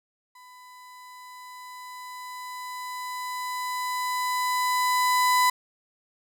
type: tone with level ramp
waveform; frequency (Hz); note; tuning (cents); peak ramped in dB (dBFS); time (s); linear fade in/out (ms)
35% pulse; 1000; B5; +21; -46 to -16; 0.35-5.5; 5
effects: none